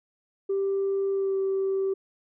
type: tone with pitch glide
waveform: sine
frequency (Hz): 392 to 386.6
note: G4 to G4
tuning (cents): 0 to -24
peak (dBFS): -22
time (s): 0.49-1.94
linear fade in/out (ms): 10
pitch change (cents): -24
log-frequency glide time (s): 1.12-1.37
effects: tanh soft clip ceiling -20 dBFS